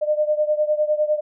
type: beating tone pair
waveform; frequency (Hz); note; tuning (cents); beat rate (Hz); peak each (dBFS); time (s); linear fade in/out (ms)
sine; 602 / 611.9; D5 / D#5; +43 / -29; 9.9; -19 / -22; 0.01-1.21; 20
effects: none